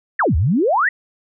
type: exponential two-way sweep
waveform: sine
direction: down then up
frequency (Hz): 2000 to 69.3 to 2000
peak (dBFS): -13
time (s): 0.19-0.89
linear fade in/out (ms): 5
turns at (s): 0.36
effects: none